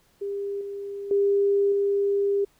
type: tone with level steps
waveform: sine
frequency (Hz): 400.6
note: G4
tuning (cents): +38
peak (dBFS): -27 / -31 / -18 / -20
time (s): 0.21-2.45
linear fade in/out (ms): 10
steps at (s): 0.61 / 1.11 / 1.72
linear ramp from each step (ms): 2
effects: pink hiss -63 dBFS RMS until 2.59 s